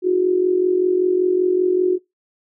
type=tone with amplitude modulation; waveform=sine; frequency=364.9 Hz; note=F#4; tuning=24 cents flat; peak=-11 dBFS; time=0.02-1.99 s; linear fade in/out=50 ms; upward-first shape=sine; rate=45.2 Hz; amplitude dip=65%; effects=noise-tail reverb RT60 0.2 s tail -25 dB re dry